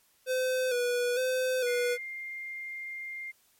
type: tone with vibrato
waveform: square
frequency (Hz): 500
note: B4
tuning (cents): +21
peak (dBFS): -27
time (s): 0.26-1.98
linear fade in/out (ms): 50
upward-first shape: square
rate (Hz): 1.1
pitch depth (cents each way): 43
type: tone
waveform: sine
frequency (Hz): 2109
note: C7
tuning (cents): +13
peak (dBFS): -36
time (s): 1.66-3.32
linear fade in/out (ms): 20
effects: white hiss -66 dBFS RMS until 3.59 s + MP3 64 kbps